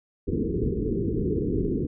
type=low-pass noise; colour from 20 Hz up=white; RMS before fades=-26 dBFS; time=0.27-1.87 s; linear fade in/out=10 ms; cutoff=450 Hz; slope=96 dB/octave; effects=none